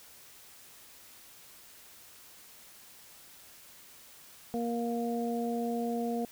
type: harmonic tone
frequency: 234.9 Hz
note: A#3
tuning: 13 cents sharp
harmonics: 1 / 2 / 3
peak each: -32 / -35 / -37 dBFS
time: 4.54-6.25 s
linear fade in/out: 0 ms
effects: white hiss -54 dBFS RMS until 6.31 s